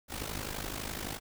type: noise with amplitude modulation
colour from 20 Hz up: pink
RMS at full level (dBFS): -35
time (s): 0.08-1.2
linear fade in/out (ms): 50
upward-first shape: sine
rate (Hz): 51.8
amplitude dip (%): 75
effects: none